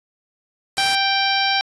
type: noise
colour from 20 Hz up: white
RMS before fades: -27 dBFS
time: 0.77-0.95 s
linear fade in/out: 0 ms
type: harmonic tone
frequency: 784 Hz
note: G5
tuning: in tune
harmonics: 1 / 2 / 3 / 4 / 5 / 6 / 7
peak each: -21 / -24 / -24 / -25 / -25 / -27 / -27 dBFS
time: 0.78-1.61 s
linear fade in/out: 0 ms
effects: resampled to 24000 Hz